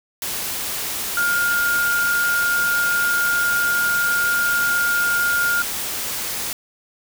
sine tone in noise, 1415 Hz, F6, 22 cents sharp, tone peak -17 dBFS, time 1.17-5.62 s, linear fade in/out 2 ms, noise white, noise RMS -26 dBFS, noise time 0.22-6.53 s, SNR +6 dB, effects none

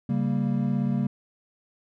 triangle chord, G diminished, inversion second, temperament equal, 138.59 / 196 / 233.1 Hz, Db3 / G3 / Bb3, 0 / 0 / 0 cents, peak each -25 dBFS, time 0.09-1.07 s, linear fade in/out 5 ms, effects none

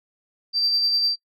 sine tone with tremolo, 4687 Hz, D8, 4 cents flat, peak -16 dBFS, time 0.53-1.16 s, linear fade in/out 50 ms, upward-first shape sine, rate 10 Hz, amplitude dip 35%, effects noise-tail reverb RT60 0.1 s tail -24 dB re dry + tanh soft clip ceiling -12 dBFS

